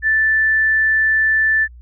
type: tone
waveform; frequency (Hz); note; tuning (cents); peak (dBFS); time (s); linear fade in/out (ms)
sine; 1760; A6; 0; -12; 0.02-1.68; 50
effects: added 60 Hz sine -37 dBFS peak until 1.81 s